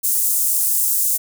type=high-pass noise; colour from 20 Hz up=pink; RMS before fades=-18 dBFS; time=0.03-1.18 s; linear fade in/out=20 ms; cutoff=8300 Hz; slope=24 dB/octave; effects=none